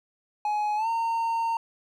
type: tone with pitch glide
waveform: triangle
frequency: 840 to 916 Hz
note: G#5 to A#5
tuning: +19 to -31 cents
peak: -22 dBFS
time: 0.45-1.57 s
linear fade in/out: 2 ms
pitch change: +150 cents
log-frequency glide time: 0.76-0.88 s
effects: none